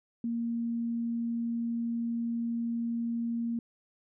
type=tone; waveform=sine; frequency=233.1 Hz; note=A#3; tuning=in tune; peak=-29 dBFS; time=0.24-3.59 s; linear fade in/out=2 ms; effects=none